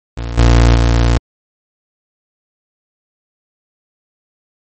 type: tone with level steps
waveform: 30% pulse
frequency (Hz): 58.27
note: A#1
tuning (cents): 0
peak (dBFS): -17 / -3 / -6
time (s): 0.17-1.18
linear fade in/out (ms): 5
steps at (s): 0.37 / 0.74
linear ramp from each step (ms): 20
effects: MP3 32 kbps